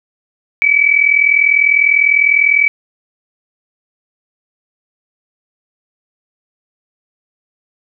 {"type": "tone pair together", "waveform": "sine", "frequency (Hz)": [2271, 2311], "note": ["C#7", "D7"], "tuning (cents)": [41, -28], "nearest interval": "unison", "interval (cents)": 31, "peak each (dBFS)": -11, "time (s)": [0.62, 2.68], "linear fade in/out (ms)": 0, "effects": []}